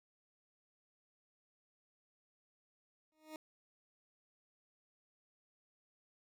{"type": "tone with exponential growth", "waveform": "20% pulse", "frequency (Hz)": 311.1, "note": "D#4", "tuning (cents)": 0, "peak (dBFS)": -38, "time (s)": [3.12, 3.36], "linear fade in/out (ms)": 1, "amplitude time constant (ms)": 51, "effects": []}